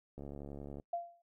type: click train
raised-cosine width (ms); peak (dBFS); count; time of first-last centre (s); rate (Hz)
2; -33; 45; 0.18-0.799; 71.1
type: tone with exponential decay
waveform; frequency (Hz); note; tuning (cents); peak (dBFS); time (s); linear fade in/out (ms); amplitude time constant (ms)
sine; 689; F5; -24; -31; 0.93-1.22; 5; 61
effects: noise-tail reverb RT60 0.1 s tail -26 dB re dry